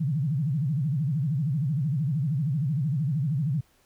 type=tone with vibrato; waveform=sine; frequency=144.7 Hz; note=D3; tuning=25 cents flat; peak=-23 dBFS; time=0-3.61 s; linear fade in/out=10 ms; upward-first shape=sine; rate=13 Hz; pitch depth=250 cents each way; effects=pink hiss -64 dBFS RMS until 3.85 s